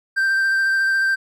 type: tone with vibrato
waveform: triangle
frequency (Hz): 1568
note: G6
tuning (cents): 0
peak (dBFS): -14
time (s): 0.16-1.16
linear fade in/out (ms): 20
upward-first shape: sine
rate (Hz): 14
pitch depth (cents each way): 13
effects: none